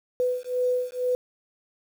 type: beating tone pair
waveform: sine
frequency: 497.9 / 500 Hz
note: B4 / B4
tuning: +14 / +21 cents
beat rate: 2.1 Hz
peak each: -26 dBFS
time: 0.2-1.15 s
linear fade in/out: 0 ms
effects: 8-bit